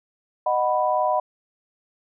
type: chord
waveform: sine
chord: B major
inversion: first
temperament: just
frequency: 617.4 / 740.8 / 987.8 Hz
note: D#5 / F#5 / B5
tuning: -14 / +2 / 0 cents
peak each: -23 dBFS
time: 0.46-1.2 s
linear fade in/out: 5 ms
effects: none